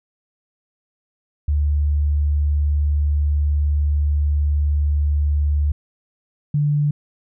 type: tone pair in turn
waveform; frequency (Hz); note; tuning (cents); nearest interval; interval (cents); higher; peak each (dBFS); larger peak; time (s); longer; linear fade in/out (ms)
sine; 73.42 / 146.84; D2 / D3; 0 / 0; octave; 1200; second; -15 / -15; neither; 1.48-5.72 / 6.54-6.91; first; 5
effects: none